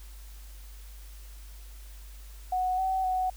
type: tone with pitch steps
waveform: sine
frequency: 738 / 758 / 743 Hz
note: F#5 / F#5 / F#5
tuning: -5 / +42 / +7 cents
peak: -25 dBFS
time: 2.52-3.3 s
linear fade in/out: 5 ms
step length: 260 ms
effects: added 50 Hz sine -43 dBFS peak until 3.36 s + white hiss -55 dBFS RMS until 3.36 s